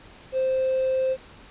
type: tone with hard clipping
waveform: triangle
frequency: 523 Hz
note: C5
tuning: 1 cent flat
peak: -21 dBFS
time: 0.32-1.17 s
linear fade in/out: 50 ms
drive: 4 dB
effects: pink hiss -48 dBFS RMS until 1.5 s + resampled to 8000 Hz